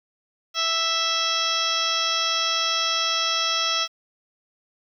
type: harmonic tone with a mistuned harmonic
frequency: 659.3 Hz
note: E5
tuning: in tune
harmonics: 1 / 2 / 3 / 4 / 5 / 6 / 7 / 8 / 9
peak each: -35 / -27 / -34 / -31 / -26 / -31 / -38 / -27 / -33 dBFS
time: 0.54-3.88 s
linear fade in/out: 50 ms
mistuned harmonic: 8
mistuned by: +21 cents
effects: 9-bit